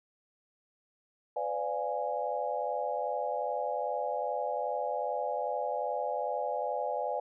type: chord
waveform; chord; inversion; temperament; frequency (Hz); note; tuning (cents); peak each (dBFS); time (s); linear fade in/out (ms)
sine; B diminished seventh; none; equal with one note detuned; 504.8 / 587.3 / 698.5 / 830.6; B4 / D5 / F5 / Ab5; +38 / 0 / 0 / 0; -36 / -35 / -37 / -35; 1.36-7.2; 5
effects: none